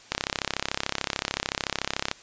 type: click train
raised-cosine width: 0.2 ms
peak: -7 dBFS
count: 68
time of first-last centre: 0.12-2.114 s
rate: 33.6 Hz
effects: white hiss -50 dBFS RMS until 2.22 s + resampled to 16000 Hz

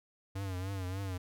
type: tone with vibrato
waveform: square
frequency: 94.7 Hz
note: F#2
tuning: 41 cents sharp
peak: -36 dBFS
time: 0.35-1.18 s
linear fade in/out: 10 ms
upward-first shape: triangle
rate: 3.4 Hz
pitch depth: 97 cents each way
effects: none

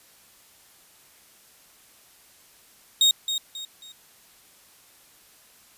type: tone with echo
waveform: 35% pulse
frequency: 3729 Hz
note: A#7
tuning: in tune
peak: -13 dBFS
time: 3.01-3.11 s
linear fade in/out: 2 ms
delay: 270 ms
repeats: 3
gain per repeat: -9 dB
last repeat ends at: 3.92 s
effects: white hiss -55 dBFS RMS until 5.77 s + resampled to 32000 Hz

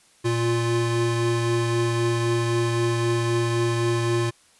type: tone pair together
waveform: square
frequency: 117.68 / 349.2 Hz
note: A#2 / F4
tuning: +17 / 0 cents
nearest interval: octave + perfect fifth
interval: 1883 cents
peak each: -24 dBFS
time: 0.24-4.31 s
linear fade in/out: 20 ms
effects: white hiss -57 dBFS RMS until 4.59 s + resampled to 24000 Hz

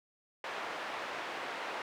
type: band-pass noise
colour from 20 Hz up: pink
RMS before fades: -40 dBFS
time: 0.44-1.82 s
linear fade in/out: 2 ms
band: 590 to 2400 Hz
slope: 12 dB/octave
effects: none

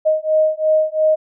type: beating tone pair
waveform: sine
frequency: 622.3 / 625.2 Hz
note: D#5 / D#5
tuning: 0 / +8 cents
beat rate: 2.9 Hz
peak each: -16 dBFS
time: 0.05-1.16 s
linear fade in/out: 20 ms
effects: none

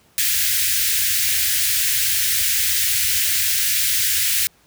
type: band-stop noise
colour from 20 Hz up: white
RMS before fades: -19 dBFS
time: 0.18-4.47 s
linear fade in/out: 0 ms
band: 110 to 1600 Hz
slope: 48 dB/octave
effects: pink hiss -56 dBFS RMS until 4.66 s + high-pass 60 Hz 12 dB/octave

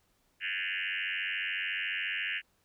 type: tone with frequency modulation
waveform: sine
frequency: 2263 Hz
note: C#7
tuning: 35 cents sharp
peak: -31 dBFS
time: 0.4-2.42 s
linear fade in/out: 50 ms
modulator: 94.1 Hz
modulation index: 7.1
effects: pink hiss -72 dBFS RMS until 2.64 s

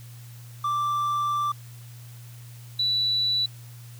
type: tone pair in turn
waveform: triangle / sine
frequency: 1174.7 / 3951 Hz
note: D6 / B7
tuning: 0 / 0 cents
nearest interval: octave + major sixth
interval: 2100 cents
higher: second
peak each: -21 dBFS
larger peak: neither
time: 0.64-1.52 / 2.79-3.46 s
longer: first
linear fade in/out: 5 ms
effects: added 119 Hz sine -41 dBFS peak until 3.99 s + white hiss -52 dBFS RMS until 3.99 s

